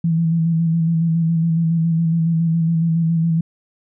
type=tone with vibrato; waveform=sine; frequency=164.81 Hz; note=E3; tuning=in tune; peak=-14 dBFS; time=0.04-3.41 s; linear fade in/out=5 ms; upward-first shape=square; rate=7.2 Hz; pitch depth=27 cents each way; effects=none